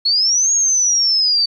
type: linear two-way sweep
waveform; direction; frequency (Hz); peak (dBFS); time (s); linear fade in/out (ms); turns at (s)
sine; up then down; 4267 to 6645 to 4547; -12; 0.05-1.46; 10; 0.52
effects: 9-bit